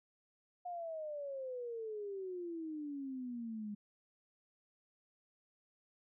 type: exponential sweep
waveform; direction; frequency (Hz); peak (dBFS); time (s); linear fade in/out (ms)
sine; down; 722 to 204.1; -40; 0.65-3.75; 10
effects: none